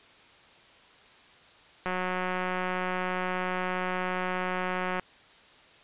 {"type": "click train", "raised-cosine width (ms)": 0.5, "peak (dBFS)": -16, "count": 575, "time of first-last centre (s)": [1.86, 4.997], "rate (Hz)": 183, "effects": ["white hiss -55 dBFS RMS until 5.83 s", "resampled to 8000 Hz"]}